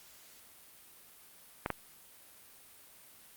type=clicks; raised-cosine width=0.5 ms; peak=-16 dBFS; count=2; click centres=1.661 / 1.703 s; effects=white hiss -57 dBFS RMS until 3.36 s + Opus 48 kbps